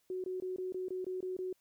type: tone bursts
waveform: sine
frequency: 370 Hz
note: F#4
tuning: in tune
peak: -35 dBFS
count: 9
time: 0.1-1.528 s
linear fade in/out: 2 ms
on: 140 ms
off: 21 ms
effects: white hiss -75 dBFS RMS until 1.6 s